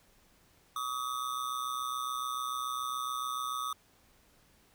square ring-modulated tone, 1200 Hz, D6, 37 cents sharp, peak -31 dBFS, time 0.76-3.73 s, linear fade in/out 2 ms, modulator 63.5 Hz, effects pink hiss -65 dBFS RMS until 4.74 s

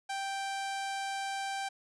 sawtooth tone, 784 Hz, G5, in tune, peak -30 dBFS, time 0.09-1.69 s, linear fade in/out 10 ms, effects resampled to 22050 Hz + 11-bit

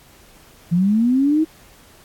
sine linear sweep, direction up, 164.81 to 323.1 Hz, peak -13 dBFS, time 0.71-1.45 s, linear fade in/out 20 ms, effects pink hiss -49 dBFS RMS until 2.04 s + AAC 64 kbps

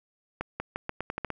accelerating click train, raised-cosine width 0.5 ms, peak -16 dBFS, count 9, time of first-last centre 0.41-1.303 s, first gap 190 ms, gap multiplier 0.84, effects none

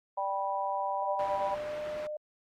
harmonic tone, 196 Hz, G3, in tune, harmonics 3 / 4 / 5, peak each -36 / -33 / -33 dBFS, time 0.17-1.55 s, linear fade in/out 10 ms
sine tone with pitch glide, 597 to 604.6 Hz, D5 to D#5, +28 to -50 cents, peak -34 dBFS, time 1.02-2.17 s, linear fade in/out 5 ms, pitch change +22 cents, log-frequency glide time 1.48-1.96 s
white low-pass noise, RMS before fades -46 dBFS, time 1.19-2.07 s, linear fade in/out 2 ms, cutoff 1700 Hz, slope 12 dB/octave
effects Opus 48 kbps

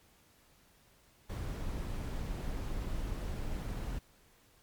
brown noise, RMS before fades -37 dBFS, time 1.29-3.99 s, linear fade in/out 10 ms, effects pink hiss -65 dBFS RMS until 4.62 s + MP3 96 kbps

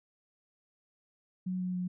sine tone with pitch steps, 184 / 182.31 / 180.63 Hz, F#3 / F#3 / F#3, -9 / -25 / -41 cents, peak -31 dBFS, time 1.46-1.88 s, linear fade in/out 10 ms, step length 140 ms, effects none

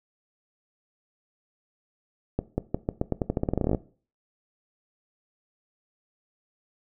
accelerating click train, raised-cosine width 2 ms, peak -11 dBFS, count 20, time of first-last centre 2.39-3.748 s, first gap 190 ms, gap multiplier 0.87, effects noise-tail reverb RT60 0.4 s tail -18 dB re dry

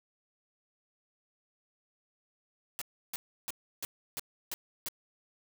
white noise bursts, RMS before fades -37 dBFS, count 7, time 2.79-4.885 s, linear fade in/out 0 ms, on 25 ms, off 320 ms, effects none

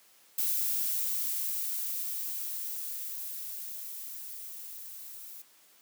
violet noise with level ramp, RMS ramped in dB -29 to -46 dBFS, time 0.38-5.42 s, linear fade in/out 5 ms, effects white hiss -61 dBFS RMS until 5.81 s + high-pass 200 Hz 12 dB/octave

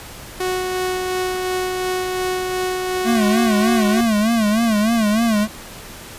sawtooth tone with tremolo, 368.6 Hz, F#4, 7 cents flat, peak -15 dBFS, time 0.4-4.01 s, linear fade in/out 5 ms, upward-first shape sine, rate 2.8 Hz, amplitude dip 25%
square tone with vibrato, 220 Hz, A3, in tune, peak -15 dBFS, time 3.04-5.48 s, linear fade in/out 50 ms, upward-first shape sine, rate 3.3 Hz, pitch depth 110 cents each way
effects pink hiss -36 dBFS RMS until 6.18 s + resampled to 32000 Hz

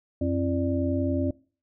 sine tone cluster, 90.2 / 267.3 / 338 / 590 Hz, F#2 / C4 / E4 / D5, -44 / +37 / +43 / +8 cents, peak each -28 / -26 / -32 / -31 dBFS, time 0.21-1.31 s, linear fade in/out 5 ms, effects noise-tail reverb RT60 0.4 s tail -22 dB re dry

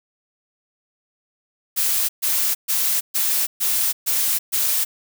blue noise bursts, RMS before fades -20 dBFS, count 7, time 1.76-4.85 s, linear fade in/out 20 ms, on 330 ms, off 130 ms, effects none

